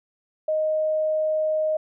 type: tone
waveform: sine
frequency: 622.3 Hz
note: D#5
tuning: in tune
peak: -20 dBFS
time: 0.48-1.77 s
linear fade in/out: 5 ms
effects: none